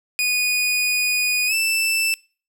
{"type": "tone with pitch glide", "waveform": "sawtooth", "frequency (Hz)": [2475, 2653], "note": ["D#7", "E7"], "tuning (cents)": [-10, 10], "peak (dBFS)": -15, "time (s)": [0.19, 2.14], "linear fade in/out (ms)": 0, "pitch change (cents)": 120, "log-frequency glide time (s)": [1.47, 1.54], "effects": ["noise-tail reverb RT60 0.4 s tail -25 dB re dry"]}